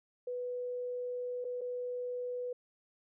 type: tone with dropouts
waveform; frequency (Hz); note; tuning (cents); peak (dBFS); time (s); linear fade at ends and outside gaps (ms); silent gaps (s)
sine; 493.9; B4; 0; -35; 0.27-2.53; 5; 1.444-1.449 / 1.61-1.614
effects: none